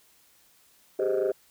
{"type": "chord", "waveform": "sine", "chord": "Ab major seventh", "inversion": "third", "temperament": "just", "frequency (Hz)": [389.3, 415.3, 519.1, 623], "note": ["G4", "Ab4", "C5", "Eb5"], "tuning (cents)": [-12, 0, -14, 2], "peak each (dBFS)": [-25, -29, -28, -29], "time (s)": [0.99, 1.32], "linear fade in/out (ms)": 5, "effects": ["tanh soft clip ceiling -18 dBFS", "white hiss -61 dBFS RMS until 1.5 s"]}